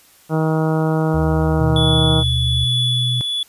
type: harmonic tone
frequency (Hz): 158.3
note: D#3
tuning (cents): +30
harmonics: 1 / 2 / 3 / 4 / 5 / 6 / 7 / 8 / 9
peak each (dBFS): -17 / -22 / -23 / -26 / -28 / -31 / -35 / -32 / -34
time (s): 0.29-2.24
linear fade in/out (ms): 50
type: tone with pitch glide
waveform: sine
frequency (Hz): 75.9 to 74.64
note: D#2 to D2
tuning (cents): -42 to +29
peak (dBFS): -20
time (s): 1.14-2.65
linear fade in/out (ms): 5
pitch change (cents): -29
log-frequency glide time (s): 2.02-2.12
type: tone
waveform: sine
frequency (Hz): 123.47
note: B2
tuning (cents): 0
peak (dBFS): -18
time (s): 1.6-3.21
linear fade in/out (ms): 0
type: tone with tremolo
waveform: triangle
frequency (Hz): 3429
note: A7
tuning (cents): -45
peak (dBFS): -15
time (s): 1.76-3.43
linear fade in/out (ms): 2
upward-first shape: triangle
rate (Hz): 1.2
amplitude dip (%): 35
effects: white hiss -50 dBFS RMS until 3.48 s + resampled to 32000 Hz